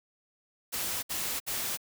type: noise bursts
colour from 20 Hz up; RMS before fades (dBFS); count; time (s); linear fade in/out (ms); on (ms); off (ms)
white; -33; 3; 0.72-1.774; 20; 310; 62
effects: none